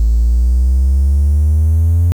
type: exponential sweep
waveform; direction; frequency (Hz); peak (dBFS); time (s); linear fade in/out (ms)
triangle; up; 54.7 to 87.31; -5; 0-2.12; 0
effects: tanh soft clip ceiling -4 dBFS + 7-bit